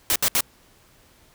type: noise bursts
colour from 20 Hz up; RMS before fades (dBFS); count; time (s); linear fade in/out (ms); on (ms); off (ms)
white; -20; 3; 0.1-0.407; 0; 57; 68
effects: pink hiss -56 dBFS RMS until 1.34 s